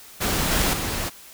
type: noise with level steps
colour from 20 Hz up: pink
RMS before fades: -23 / -21 / -27 dBFS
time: 0.2-1.1 s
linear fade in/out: 20 ms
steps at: 0.51 / 0.73 s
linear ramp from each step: 5 ms
effects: white hiss -45 dBFS RMS until 1.33 s